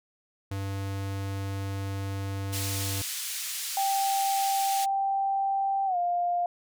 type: tone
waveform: square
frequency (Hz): 98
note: G2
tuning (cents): 0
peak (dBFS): -31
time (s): 0.51-3.02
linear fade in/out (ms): 5
type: band-pass noise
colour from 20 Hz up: white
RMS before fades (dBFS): -34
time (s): 2.52-4.86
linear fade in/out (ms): 20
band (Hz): 2300 to 12000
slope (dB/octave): 12
type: tone with pitch glide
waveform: sine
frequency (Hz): 784 to 702.5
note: G5 to F5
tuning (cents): 0 to +10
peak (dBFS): -24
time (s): 3.77-6.46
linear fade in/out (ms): 2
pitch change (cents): -190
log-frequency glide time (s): 5.86-5.97
effects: none